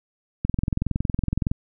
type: click train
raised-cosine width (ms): 5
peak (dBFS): -10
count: 24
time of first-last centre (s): 0.45-1.515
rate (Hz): 21.6
effects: none